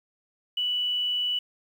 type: tone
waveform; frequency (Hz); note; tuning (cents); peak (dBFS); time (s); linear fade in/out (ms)
sine; 2960; F#7; 0; -24; 0.57-1.39; 5
effects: 9-bit